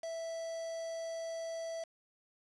triangle tone with quantisation, 658 Hz, E5, 3 cents flat, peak -36 dBFS, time 0.03-1.84 s, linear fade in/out 5 ms, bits 8, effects resampled to 22050 Hz

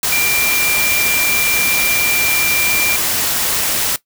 sine tone in noise, 2373 Hz, D7, 17 cents sharp, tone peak -15 dBFS, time 0.12-2.96 s, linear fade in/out 2 ms, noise white, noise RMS -17 dBFS, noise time 0.03-3.96 s, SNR -1 dB, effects noise-tail reverb RT60 0.1 s tail -17 dB re dry

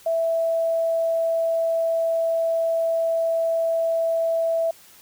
sine tone, 659.3 Hz, E5, in tune, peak -19 dBFS, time 0.06-4.71 s, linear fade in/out 5 ms, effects white hiss -50 dBFS RMS until 5.01 s

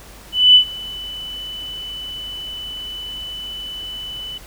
sine tone with ADSR envelope, 2990 Hz, F#7, 17 cents sharp, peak -4 dBFS, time 0.32-4.38 s, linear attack 230 ms, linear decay 92 ms, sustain -23 dB, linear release 5 ms, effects added 50 Hz sine -42 dBFS peak until 4.46 s + pink hiss -42 dBFS RMS until 4.46 s

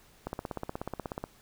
click train, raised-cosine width 1 ms, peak -20 dBFS, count 17, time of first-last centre 0.27-1.24 s, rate 16.5 Hz, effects pink hiss -60 dBFS RMS until 1.41 s

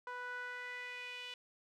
sawtooth tone with band-pass filter sweep, 493.9 Hz, B4, in tune, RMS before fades -45 dBFS, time 0.07-1.34 s, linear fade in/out 2 ms, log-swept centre 1200 to 3000 Hz, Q 3.9, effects none

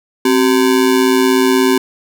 square ring-modulated tone, 322.3 Hz, E4, 39 cents flat, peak -7 dBFS, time 0.25-1.78 s, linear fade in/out 5 ms, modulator 58.2 Hz, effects none

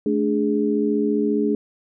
sine tone cluster, 217.6 / 292.4 / 414.5 Hz, A3 / D4 / G#4, -19 / -7 / -3 cents, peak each -22 dBFS, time 0.06-1.55 s, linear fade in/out 2 ms, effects none

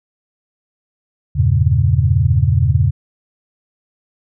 sine chord, E diminished seventh, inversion none, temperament equal, 82.41 / 98 / 116.54 / 138.59 Hz, E2 / G2 / Bb2 / Db3, 0 / 0 / 0 / 0 cents, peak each -16 dBFS, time 1.35-2.91 s, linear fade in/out 20 ms, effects none

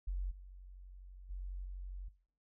sine tone with level steps, 46.05 Hz, F#1, 7 cents flat, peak -34 / -49 / -39 / -41 dBFS, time 0.07-2.09 s, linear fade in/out 10 ms, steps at 0.3 / 1.29 / 1.64 s, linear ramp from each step 20 ms, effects noise-tail reverb RT60 0.5 s tail -19 dB re dry

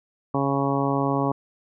harmonic tone, 138.59 Hz, C#3, in tune, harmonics 1 / 2 / 3 / 4 / 5 / 6 / 7 / 8, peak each -27 / -25 / -29 / -30 / -31 / -31 / -31 / -30 dBFS, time 0.34-1.32 s, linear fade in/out 5 ms, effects none

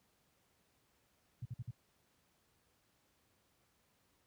sine tone bursts, 120 Hz, B2, 49 cents flat, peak -39 dBFS, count 4, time 1.42-1.708 s, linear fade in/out 5 ms, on 33 ms, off 52 ms, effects pink hiss -75 dBFS RMS until 4.26 s + high-pass 60 Hz 12 dB/octave

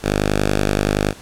5% pulse tone, 50.6 Hz, G#1, 44 cents flat, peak -5 dBFS, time 0.02-1.14 s, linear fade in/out 50 ms, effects pink hiss -41 dBFS RMS until 1.21 s + low-pass 11000 Hz 12 dB/octave

